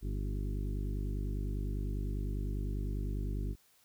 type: harmonic tone with a mistuned harmonic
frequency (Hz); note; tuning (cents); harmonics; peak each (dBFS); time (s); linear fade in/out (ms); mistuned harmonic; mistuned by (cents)
50; G1; +35; 1 / 2 / 3 / 4 / 5 / 6 / 7 / 8; -34 / -40 / -44 / -46 / -48 / -50 / -51 / -52; 0.01-3.56; 50; 6; +29
effects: white hiss -67 dBFS RMS until 3.84 s